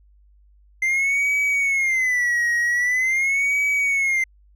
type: tone with vibrato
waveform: triangle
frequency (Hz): 2076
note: C7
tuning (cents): -14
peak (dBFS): -16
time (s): 0.82-4.24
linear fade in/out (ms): 5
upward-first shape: sine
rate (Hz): 0.44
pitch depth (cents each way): 160
effects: added 50 Hz sine -51 dBFS peak until 4.55 s